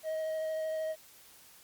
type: tone with vibrato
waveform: triangle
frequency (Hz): 632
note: D#5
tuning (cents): +27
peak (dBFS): -30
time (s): 0.03-0.96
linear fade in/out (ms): 50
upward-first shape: sine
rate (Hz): 13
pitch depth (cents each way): 10
effects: white hiss -57 dBFS RMS until 1.63 s + Opus 48 kbps